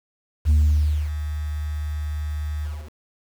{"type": "tone with ADSR envelope", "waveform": "sine", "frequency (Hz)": 75.3, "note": "D2", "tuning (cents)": 44, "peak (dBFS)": -10, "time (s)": [0.45, 2.92], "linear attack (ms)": 47, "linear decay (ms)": 590, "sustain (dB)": -14, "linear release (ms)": 280, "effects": ["tanh soft clip ceiling -12 dBFS", "7-bit"]}